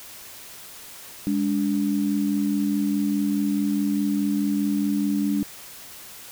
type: tone pair together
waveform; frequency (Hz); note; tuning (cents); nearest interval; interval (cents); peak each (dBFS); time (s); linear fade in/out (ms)
sine; 204.6 / 289.4; G#3 / D4; -26 / -25; tritone; 601; -23; 1.27-5.43; 0
effects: white hiss -42 dBFS RMS until 6.31 s